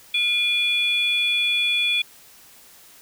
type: tone pair together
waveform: sine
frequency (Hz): 2417 / 3418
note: D7 / G#7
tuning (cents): +49 / +49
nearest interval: tritone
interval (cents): 600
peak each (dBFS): -20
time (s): 0.14-2.02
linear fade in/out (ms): 5
effects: tanh soft clip ceiling -13 dBFS + white hiss -49 dBFS RMS until 3.01 s